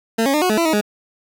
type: tone with pitch steps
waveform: 20% pulse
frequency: 226.2 / 274.6 / 302.1 / 365.5 / 214.8 / 335.5 / 317.1 / 208.6 Hz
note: A3 / C#4 / D4 / F#4 / A3 / E4 / D#4 / G#3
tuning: +48 / -16 / +49 / -21 / -41 / +31 / +33 / +8 cents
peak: -10 dBFS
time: 0.18-0.812 s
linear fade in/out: 10 ms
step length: 79 ms
effects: none